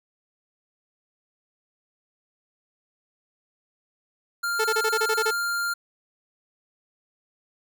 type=tone; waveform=square; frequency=1398 Hz; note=F6; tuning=1 cent sharp; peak=-25 dBFS; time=4.43-5.74 s; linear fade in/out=10 ms
type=tone bursts; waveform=sawtooth; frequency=439.2 Hz; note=A4; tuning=3 cents flat; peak=-18 dBFS; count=9; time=4.59-5.31 s; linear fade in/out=10 ms; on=56 ms; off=27 ms
effects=none